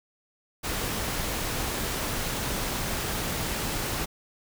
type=noise; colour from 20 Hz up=pink; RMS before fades=-30 dBFS; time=0.63-4.06 s; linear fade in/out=20 ms; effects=none